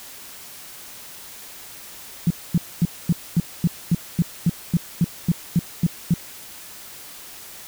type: tone bursts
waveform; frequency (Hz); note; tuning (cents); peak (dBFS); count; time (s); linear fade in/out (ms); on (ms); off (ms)
sine; 170.3; F3; -43; -13; 15; 2.27-6.14; 2; 34; 240
effects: white hiss -40 dBFS RMS until 7.67 s